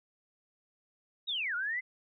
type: linear two-way sweep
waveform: sine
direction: down then up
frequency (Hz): 3860 to 1383 to 2076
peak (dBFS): -31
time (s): 1.27-1.81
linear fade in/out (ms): 20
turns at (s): 1.55
effects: none